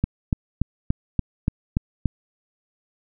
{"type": "click train", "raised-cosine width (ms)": 5, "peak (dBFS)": -7, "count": 8, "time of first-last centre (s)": [0.04, 2.057], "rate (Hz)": 3.47, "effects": []}